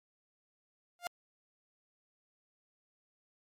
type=tone with exponential growth; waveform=sawtooth; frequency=702 Hz; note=F5; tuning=9 cents sharp; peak=-27 dBFS; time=0.99-1.07 s; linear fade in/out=0 ms; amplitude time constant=17 ms; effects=MP3 64 kbps